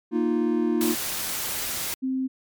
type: chord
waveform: triangle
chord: Bb suspended fourth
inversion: none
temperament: just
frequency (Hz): 233.1 / 310.8 / 349.6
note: Bb3 / Eb4 / F4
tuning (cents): 0 / -2 / +2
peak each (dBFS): -23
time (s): 0.11-0.96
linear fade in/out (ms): 50
type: noise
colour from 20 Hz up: white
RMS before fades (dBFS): -29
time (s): 0.81-1.94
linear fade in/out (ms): 0
type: tone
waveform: sine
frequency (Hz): 261.6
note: C4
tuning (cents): 0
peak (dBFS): -23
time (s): 2.02-2.28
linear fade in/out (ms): 20
effects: MP3 96 kbps